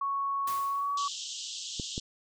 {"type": "tone with pitch glide", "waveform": "sine", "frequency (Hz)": [1108.7, 1134], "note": ["C#6", "C#6"], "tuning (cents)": [0, 39], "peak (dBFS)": -28, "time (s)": [0.01, 1.08], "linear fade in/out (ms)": 5, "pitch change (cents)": 39, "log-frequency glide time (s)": [0.67, 0.94]}
{"type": "noise with exponential decay", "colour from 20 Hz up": "white", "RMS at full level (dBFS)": -39, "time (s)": [0.47, 1.16], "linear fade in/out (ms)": 5, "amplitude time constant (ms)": 150}
{"type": "band-pass noise", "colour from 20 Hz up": "pink", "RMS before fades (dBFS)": -39, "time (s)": [0.97, 2], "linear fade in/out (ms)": 5, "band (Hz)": [2900, 7700], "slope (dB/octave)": 96}
{"type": "clicks", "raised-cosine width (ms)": 3, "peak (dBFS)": -22, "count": 2, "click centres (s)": [1.798, 1.979]}
{"effects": []}